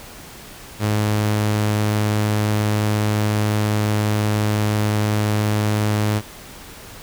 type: tone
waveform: sawtooth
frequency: 105.7 Hz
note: G#2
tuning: 31 cents sharp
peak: -13 dBFS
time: 0.79-6.22 s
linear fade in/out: 50 ms
effects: pink hiss -39 dBFS RMS until 7.02 s